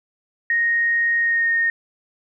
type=tone with pitch glide; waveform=sine; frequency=1864.7 to 1845.4 Hz; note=A#6 to A#6; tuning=0 to -18 cents; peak=-16 dBFS; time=0.5-1.7 s; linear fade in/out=2 ms; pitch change=-18 cents; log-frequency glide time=1.19-1.51 s; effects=none